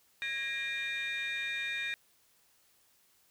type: tone cluster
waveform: sine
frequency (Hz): 1644 / 1872 / 2400 / 3689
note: G#6 / A#6 / D7 / A#7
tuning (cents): -18 / +7 / +37 / -19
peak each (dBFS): -40 / -37 / -35 / -39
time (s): 0.22-1.94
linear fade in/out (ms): 0
effects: tanh soft clip ceiling -28 dBFS + white hiss -68 dBFS RMS until 3.3 s